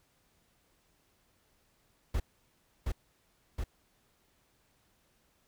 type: noise with echo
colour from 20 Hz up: brown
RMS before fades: -30 dBFS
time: 2.14-2.2 s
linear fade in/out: 5 ms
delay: 720 ms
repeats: 2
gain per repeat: -2 dB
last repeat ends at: 3.64 s
effects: pink hiss -71 dBFS RMS until 5.47 s